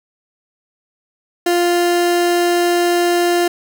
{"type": "tone", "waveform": "30% pulse", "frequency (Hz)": 349.2, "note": "F4", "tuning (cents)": 0, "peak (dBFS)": -10, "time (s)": [1.46, 3.48], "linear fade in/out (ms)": 5, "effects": []}